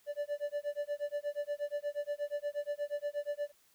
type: tone with tremolo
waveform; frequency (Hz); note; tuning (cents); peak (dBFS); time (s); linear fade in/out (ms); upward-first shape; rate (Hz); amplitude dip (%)
triangle; 583; D5; -13; -29; 0.06-3.52; 50; sine; 8.4; 100
effects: white hiss -68 dBFS RMS until 3.74 s